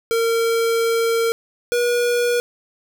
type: tone pair in turn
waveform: square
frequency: 458.8 / 481.9 Hz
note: A#4 / B4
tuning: -28 / -43 cents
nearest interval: minor second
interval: 85 cents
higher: second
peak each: -17 dBFS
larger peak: neither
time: 0.11-1.32 / 1.72-2.4 s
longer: first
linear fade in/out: 0 ms
effects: none